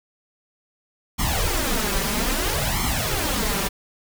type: noise with flanger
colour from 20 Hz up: pink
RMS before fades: -23 dBFS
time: 1.18-3.69 s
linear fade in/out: 20 ms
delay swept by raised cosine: 0.93 to 5.13 ms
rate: 0.61 Hz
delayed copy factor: +0.85
effects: none